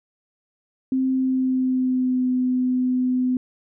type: tone with pitch glide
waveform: sine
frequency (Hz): 261.7 to 253.2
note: C4 to B3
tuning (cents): 0 to +43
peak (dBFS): -18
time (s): 0.92-3.37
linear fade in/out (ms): 2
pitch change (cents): -57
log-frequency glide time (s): 1.09-2.28
effects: none